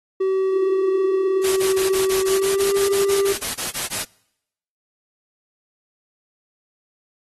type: tone with pitch glide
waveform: triangle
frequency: 381.6 to 395.5 Hz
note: G4 to G4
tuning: -47 to +15 cents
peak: -15 dBFS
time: 0.2-3.33 s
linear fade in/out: 10 ms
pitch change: +62 cents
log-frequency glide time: 2.22-2.68 s
type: noise bursts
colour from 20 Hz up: white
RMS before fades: -25 dBFS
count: 16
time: 1.43-4.045 s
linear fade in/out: 20 ms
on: 140 ms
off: 25 ms
effects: noise-tail reverb RT60 0.8 s tail -25 dB re dry + AAC 32 kbps